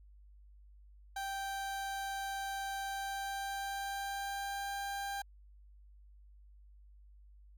30% pulse tone with pitch glide, 784 to 795.4 Hz, G5 to G5, 0 to +25 cents, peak -34 dBFS, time 1.16-5.22 s, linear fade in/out 5 ms, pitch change +25 cents, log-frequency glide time 2.82-4.72 s, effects added 50 Hz sine -55 dBFS peak until 7.57 s + MP3 96 kbps

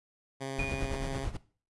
10% pulse tone with vibrato, 135.1 Hz, C#3, 44 cents flat, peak -27 dBFS, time 0.4-1.26 s, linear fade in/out 20 ms, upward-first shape sine, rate 16 Hz, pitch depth 10 cents each way
brown noise with tremolo, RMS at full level -32 dBFS, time 0.58-1.37 s, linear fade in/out 5 ms, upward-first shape sine, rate 9.1 Hz, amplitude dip 80%
sine tone with exponential decay, 2452 Hz, D#7, 26 cents flat, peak -30 dBFS, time 0.59-1.28 s, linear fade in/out 5 ms, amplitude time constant 150 ms
effects noise-tail reverb RT60 0.4 s tail -18 dB re dry + resampled to 24000 Hz

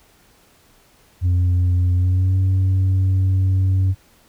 sine tone with pitch glide, 89.5 to 94.49 Hz, F2 to F#2, +43 to +37 cents, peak -11 dBFS, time 1.21-3.95 s, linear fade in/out 50 ms, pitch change +94 cents, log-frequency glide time 1.92-2.37 s, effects tanh soft clip ceiling -13 dBFS + pink hiss -54 dBFS RMS until 4.28 s

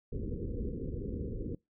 pink low-pass noise, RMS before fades -37 dBFS, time 0.12-1.55 s, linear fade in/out 5 ms, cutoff 500 Hz, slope 96 dB/octave, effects noise-tail reverb RT60 0.2 s tail -24 dB re dry

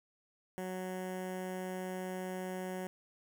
15% pulse tone with notch filter, 185 Hz, F#3, in tune, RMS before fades -40 dBFS, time 0.58-2.87 s, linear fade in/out 0 ms, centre 4200 Hz, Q 0.92, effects none

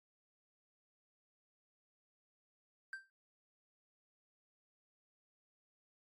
triangle tone with exponential decay, 1568 Hz, G6, in tune, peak -37 dBFS, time 2.93-3.1 s, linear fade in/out 1 ms, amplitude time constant 35 ms, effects AAC 32 kbps

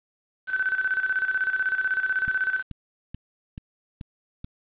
sine tone with tremolo, 1524 Hz, G6, 49 cents flat, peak -20 dBFS, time 0.47-2.63 s, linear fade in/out 50 ms, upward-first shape square, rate 16 Hz, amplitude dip 65%
click train, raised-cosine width 5 ms, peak -24 dBFS, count 6, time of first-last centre 2.28-4.445 s, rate 2.31 Hz
effects resampled to 8000 Hz + 8-bit

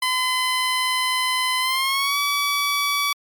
15% pulse tone with pitch glide, 1019 to 1143.8 Hz, C6 to D6, -46 to -46 cents, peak -13 dBFS, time 0.02-3.13 s, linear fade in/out 5 ms, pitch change +200 cents, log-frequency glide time 1.6-2.18 s, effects MP3 96 kbps

